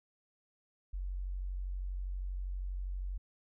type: tone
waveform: sine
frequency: 46.25 Hz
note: F#1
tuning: in tune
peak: -35 dBFS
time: 0.93-3.18 s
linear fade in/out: 10 ms
effects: none